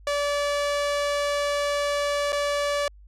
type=tone with dropouts; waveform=sawtooth; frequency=577 Hz; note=D5; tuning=31 cents flat; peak=-19 dBFS; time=0.07-2.88 s; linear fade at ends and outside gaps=2 ms; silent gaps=2.322-2.328 s; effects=added 50 Hz sine -46 dBFS peak until 3.07 s + low-pass 8000 Hz 12 dB/octave